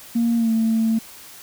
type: tone with pitch glide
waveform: sine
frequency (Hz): 233.1 to 224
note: A#3 to A3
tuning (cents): 0 to +31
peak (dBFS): -15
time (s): 0.15-0.99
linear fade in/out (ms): 10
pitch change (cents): -69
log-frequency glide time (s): 0.36-0.5
effects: tanh soft clip ceiling -12 dBFS + white hiss -42 dBFS RMS until 1.42 s